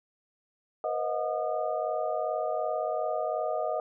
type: tone cluster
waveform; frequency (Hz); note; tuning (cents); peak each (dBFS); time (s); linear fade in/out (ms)
sine; 480.3 / 523 / 627 / 725 / 1220; B4 / C5 / D#5 / F#5 / D#6; -48 / -1 / +13 / -35 / -34; -36 / -39 / -30 / -33 / -39; 0.84-3.8; 2
effects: none